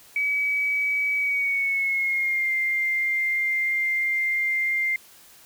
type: tone with pitch glide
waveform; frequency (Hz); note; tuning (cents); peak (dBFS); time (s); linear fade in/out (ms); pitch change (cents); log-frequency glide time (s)
sine; 2278 to 2101; C#7 to C7; +47 to +7; -21; 0.16-4.96; 2; -140; 1.17-2.51
effects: white hiss -51 dBFS RMS until 5.45 s